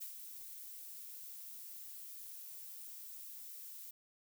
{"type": "noise with ADSR envelope", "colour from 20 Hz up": "violet", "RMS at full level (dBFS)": -44, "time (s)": [0, 3.91], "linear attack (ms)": 19, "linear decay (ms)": 100, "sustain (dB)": -6, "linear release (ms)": 6, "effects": []}